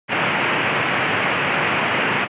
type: band-pass noise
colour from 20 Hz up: white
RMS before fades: -20 dBFS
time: 0.08-2.28 s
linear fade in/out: 50 ms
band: 100 to 2800 Hz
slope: 48 dB/octave
effects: resampled to 8000 Hz